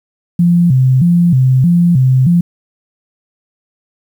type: tone with vibrato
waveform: sine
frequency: 150 Hz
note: D3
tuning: 37 cents sharp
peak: -6 dBFS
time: 0.39-2.41 s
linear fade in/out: 5 ms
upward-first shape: square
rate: 1.6 Hz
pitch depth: 250 cents each way
effects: 7-bit